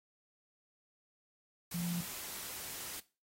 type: tone in noise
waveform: sine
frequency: 173.2 Hz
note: F3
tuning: 14 cents flat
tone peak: -34 dBFS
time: 1.74-2.01 s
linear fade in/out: 5 ms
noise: white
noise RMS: -44 dBFS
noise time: 1.71-3 s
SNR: +7 dB
effects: noise-tail reverb RT60 0.3 s tail -18 dB re dry + AAC 48 kbps